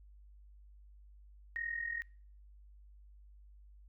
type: tone with amplitude modulation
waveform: sine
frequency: 1864.7 Hz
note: A#6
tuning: in tune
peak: -33 dBFS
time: 1.56-2.02 s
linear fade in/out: 0 ms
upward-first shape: sine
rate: 41.4 Hz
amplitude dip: 75%
effects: noise-tail reverb RT60 0.5 s tail -25 dB re dry + added 50 Hz sine -55 dBFS peak until 3.88 s